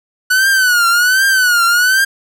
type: tone with vibrato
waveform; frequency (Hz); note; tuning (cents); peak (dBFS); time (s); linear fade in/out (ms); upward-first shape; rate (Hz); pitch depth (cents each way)
45% pulse; 1480; F#6; 0; -9; 0.3-2.05; 10; triangle; 1.3; 140
effects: none